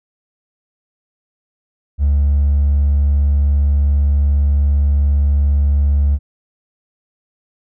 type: tone with hard clipping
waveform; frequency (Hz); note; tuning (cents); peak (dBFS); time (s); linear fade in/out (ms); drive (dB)
triangle; 71.3; C#2; +49; -10; 1.98-6.19; 50; 2
effects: none